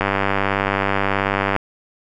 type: click train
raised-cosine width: 0.5 ms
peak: -3 dBFS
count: 154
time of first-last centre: 0.01-1.563 s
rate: 98.5 Hz
effects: none